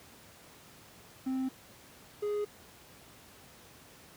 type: tone pair in turn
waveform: triangle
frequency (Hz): 261.6 / 415.3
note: C4 / G#4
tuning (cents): 0 / 0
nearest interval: minor sixth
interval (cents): 800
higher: second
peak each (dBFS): -28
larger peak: neither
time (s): 1.26-1.49 / 2.22-2.45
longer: neither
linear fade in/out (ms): 10
effects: pink hiss -55 dBFS RMS until 4.16 s + high-pass 80 Hz 12 dB/octave